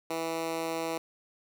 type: tone with high-pass filter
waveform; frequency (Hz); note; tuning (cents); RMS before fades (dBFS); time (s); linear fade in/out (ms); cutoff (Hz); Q
10% pulse; 163.8; E3; -11; -33; 0.1-0.98; 5; 350; 1.2
effects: none